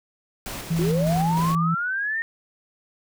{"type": "noise with tremolo", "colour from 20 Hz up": "pink", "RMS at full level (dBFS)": -33, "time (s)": [0.46, 1.55], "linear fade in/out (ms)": 0, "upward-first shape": "square", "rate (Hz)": 3.3, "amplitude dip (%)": 35}
{"type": "tone with pitch glide", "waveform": "sine", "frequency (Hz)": [164.81, 165.76], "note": ["E3", "E3"], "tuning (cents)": [0, 10], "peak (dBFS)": -20, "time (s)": [0.7, 1.75], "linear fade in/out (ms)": 10, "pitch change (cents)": 10, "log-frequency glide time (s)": [1.12, 1.25]}
{"type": "linear sweep", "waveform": "sine", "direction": "up", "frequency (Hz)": [329.6, 1853], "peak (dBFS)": -23, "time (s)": [0.79, 2.22], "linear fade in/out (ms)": 0}
{"effects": []}